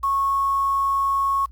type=tone with quantisation; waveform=sine; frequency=1100 Hz; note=C#6; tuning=14 cents flat; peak=-18 dBFS; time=0.03-1.46 s; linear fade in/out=10 ms; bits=7; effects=added 60 Hz sine -41 dBFS peak until 1.51 s + Opus 48 kbps